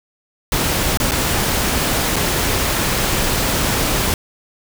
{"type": "noise with dropouts", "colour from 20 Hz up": "pink", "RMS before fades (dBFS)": -18, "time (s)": [0.52, 4.14], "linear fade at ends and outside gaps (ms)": 1, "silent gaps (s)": [[0.973, 1], [1.111, 1.118], [2.159, 2.164]], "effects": []}